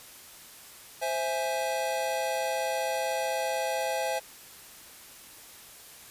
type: chord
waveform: square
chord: C augmented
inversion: none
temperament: equal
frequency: 523.3 / 659.3 / 830.6 Hz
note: C5 / E5 / G#5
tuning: 0 / 0 / 0 cents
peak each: -33 dBFS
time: 1.01-4.2 s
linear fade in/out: 20 ms
effects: white hiss -49 dBFS RMS until 6.1 s + resampled to 32000 Hz